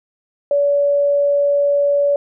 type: tone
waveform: sine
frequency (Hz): 571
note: D5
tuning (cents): -49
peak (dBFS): -12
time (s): 0.51-2.16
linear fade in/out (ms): 2
effects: none